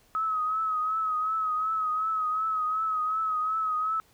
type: tone with vibrato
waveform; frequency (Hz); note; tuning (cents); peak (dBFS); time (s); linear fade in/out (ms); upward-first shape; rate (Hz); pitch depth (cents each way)
sine; 1277; D#6; +45; -25; 0.15-4; 0; triangle; 2.7; 53
effects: pink hiss -62 dBFS RMS until 4.13 s